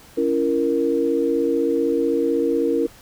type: chord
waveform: sine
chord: A# diminished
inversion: first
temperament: just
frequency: 279.7 / 335.6 / 466.2 Hz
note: C#4 / E4 / A#4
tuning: +16 / +31 / 0 cents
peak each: -23 / -22 / -20 dBFS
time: 0.17-2.87 s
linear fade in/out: 10 ms
effects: pink hiss -47 dBFS RMS until 3.01 s

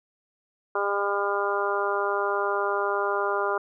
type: harmonic tone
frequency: 201.3 Hz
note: G3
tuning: 46 cents sharp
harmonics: 2 / 3 / 4 / 5 / 6 / 7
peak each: -28 / -31 / -32 / -31 / -30 / -31 dBFS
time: 0.75-3.58 s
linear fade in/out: 5 ms
effects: none

